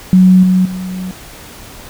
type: tone with level steps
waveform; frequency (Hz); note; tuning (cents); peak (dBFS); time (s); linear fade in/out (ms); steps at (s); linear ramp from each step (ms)
sine; 185; F#3; 0; -3 / -7 / -19; 0.13-1.11; 0; 0.43 / 0.65; 5
effects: pink hiss -34 dBFS RMS until 1.89 s